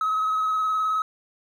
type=tone with vibrato; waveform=triangle; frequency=1278 Hz; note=D#6; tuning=46 cents sharp; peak=-18 dBFS; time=0.01-1.02 s; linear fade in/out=2 ms; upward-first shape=square; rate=19 Hz; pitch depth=15 cents each way; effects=tanh soft clip ceiling -17 dBFS